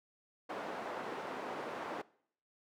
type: band-pass noise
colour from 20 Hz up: white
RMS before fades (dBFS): -42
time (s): 0.49-2.02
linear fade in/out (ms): 10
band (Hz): 300 to 910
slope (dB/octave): 12
effects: noise-tail reverb RT60 0.6 s tail -21 dB re dry